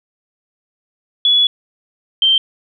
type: tone pair in turn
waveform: sine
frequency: 3400 / 3136 Hz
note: G#7 / G7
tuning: +40 / 0 cents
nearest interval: minor second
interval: 140 cents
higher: first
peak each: -9 dBFS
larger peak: neither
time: 1.25-1.47 / 2.22-2.38 s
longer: first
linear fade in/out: 2 ms
effects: none